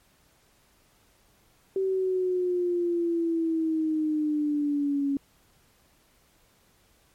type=exponential sweep; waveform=sine; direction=down; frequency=385.5 to 277.2 Hz; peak=-23 dBFS; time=1.76-5.17 s; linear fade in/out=2 ms; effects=pink hiss -63 dBFS RMS until 7.14 s + MP3 64 kbps